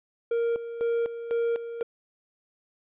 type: tone with tremolo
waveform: triangle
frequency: 466.2 Hz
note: A#4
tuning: in tune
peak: -21 dBFS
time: 0.31-1.83 s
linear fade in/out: 5 ms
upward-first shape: square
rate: 2 Hz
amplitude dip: 70%
effects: resampled to 8000 Hz